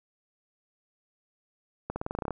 accelerating click train, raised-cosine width 1 ms, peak -18 dBFS, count 11, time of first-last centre 1.9-2.307 s, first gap 60 ms, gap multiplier 0.91, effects none

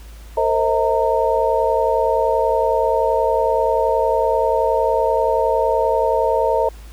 sine tone cluster, 454.4 / 525 / 637 / 918 Hz, A#4 / C5 / D#5 / A#5, -44 / +6 / +41 / -27 cents, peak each -20 dBFS, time 0.37-6.69 s, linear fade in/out 5 ms, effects added 54 Hz sine -35 dBFS peak until 6.92 s + pink hiss -47 dBFS RMS until 6.92 s

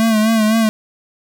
square tone with vibrato, 220 Hz, A3, in tune, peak -12 dBFS, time 0-0.69 s, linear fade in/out 0 ms, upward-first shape sine, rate 3.9 Hz, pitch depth 54 cents each way, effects none

